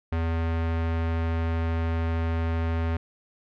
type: tone with low-pass filter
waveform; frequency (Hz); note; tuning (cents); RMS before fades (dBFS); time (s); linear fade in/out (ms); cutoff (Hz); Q
square; 82.41; E2; 0; -26; 0.12-2.97; 5; 2200; 1
effects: none